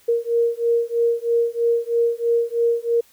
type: beating tone pair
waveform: sine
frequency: 466.2 / 469.3 Hz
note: A#4 / A#4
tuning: 0 / +12 cents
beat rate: 3.1 Hz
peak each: -20 dBFS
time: 0.08-3.01 s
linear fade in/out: 10 ms
effects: white hiss -55 dBFS RMS until 3.12 s